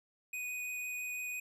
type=tone with vibrato; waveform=square; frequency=2487 Hz; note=D#7; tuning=1 cent flat; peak=-38 dBFS; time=0.33-1.4 s; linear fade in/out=5 ms; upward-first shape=triangle; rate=6 Hz; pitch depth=8 cents each way; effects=none